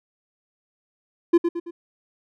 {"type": "tone with echo", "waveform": "triangle", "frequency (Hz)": 342.2, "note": "F4", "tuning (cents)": -35, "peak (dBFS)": -9, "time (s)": [1.33, 1.38], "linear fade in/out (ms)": 10, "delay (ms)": 110, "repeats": 3, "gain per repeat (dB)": -7, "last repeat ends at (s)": 1.71, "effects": []}